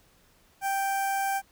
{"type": "tone with notch filter", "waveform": "sawtooth", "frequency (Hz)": 784, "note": "G5", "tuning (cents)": 0, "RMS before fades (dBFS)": -28, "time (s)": [0.61, 1.42], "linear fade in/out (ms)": 50, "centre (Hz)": 3800, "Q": 0.69, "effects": ["pink hiss -62 dBFS RMS until 1.51 s"]}